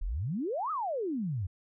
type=exponential two-way sweep; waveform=sine; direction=up then down; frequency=33.07 to 1318.5 to 84.6 Hz; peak=-30 dBFS; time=0.01-1.47 s; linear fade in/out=10 ms; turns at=0.71 s; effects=none